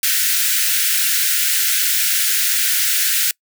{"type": "high-pass noise", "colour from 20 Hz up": "white", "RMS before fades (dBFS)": -17, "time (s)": [0.03, 3.31], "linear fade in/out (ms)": 2, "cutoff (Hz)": 1400, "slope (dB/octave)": 96, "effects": ["noise-tail reverb RT60 0.1 s tail -25 dB re dry"]}